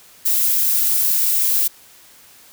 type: noise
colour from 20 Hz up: violet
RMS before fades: -17 dBFS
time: 0.25-1.68 s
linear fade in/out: 10 ms
effects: white hiss -47 dBFS RMS until 2.52 s